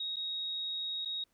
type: tone with dropouts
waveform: sine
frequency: 3772 Hz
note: A#7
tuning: 20 cents sharp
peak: -34 dBFS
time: 0-1.24 s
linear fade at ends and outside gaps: 5 ms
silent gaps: 0.16-0.166 / 1.05-1.056 s
effects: pink hiss -75 dBFS RMS until 1.33 s